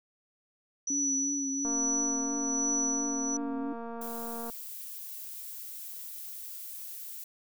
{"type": "tone with tremolo", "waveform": "sine", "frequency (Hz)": 5920, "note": "F#8", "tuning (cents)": 0, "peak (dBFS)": -27, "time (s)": [0.87, 3.37], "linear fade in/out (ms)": 5, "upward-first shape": "sine", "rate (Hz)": 1.2, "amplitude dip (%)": 50}
{"type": "tone with vibrato", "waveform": "sine", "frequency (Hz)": 277.2, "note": "C#4", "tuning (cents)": 0, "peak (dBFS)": -32, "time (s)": [0.9, 3.73], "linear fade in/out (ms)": 5, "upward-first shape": "triangle", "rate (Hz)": 2.9, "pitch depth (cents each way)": 50}
{"type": "click train", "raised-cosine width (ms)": 1, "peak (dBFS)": -28, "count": 662, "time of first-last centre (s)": [1.65, 4.499], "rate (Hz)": 232}
{"type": "noise", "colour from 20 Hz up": "violet", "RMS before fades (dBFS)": -42, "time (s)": [4.01, 7.24], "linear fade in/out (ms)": 5}
{"effects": []}